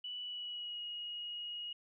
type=tone with pitch glide; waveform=sine; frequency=2960 to 2887 Hz; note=F#7 to F#7; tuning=0 to -43 cents; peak=-40 dBFS; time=0.04-1.73 s; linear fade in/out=5 ms; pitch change=-43 cents; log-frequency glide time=0.22-0.83 s; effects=none